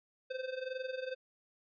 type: tone with amplitude modulation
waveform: square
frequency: 517 Hz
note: C5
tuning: 21 cents flat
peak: -35 dBFS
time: 0.3-1.15 s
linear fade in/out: 10 ms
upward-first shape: sine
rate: 22.1 Hz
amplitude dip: 75%
effects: resampled to 11025 Hz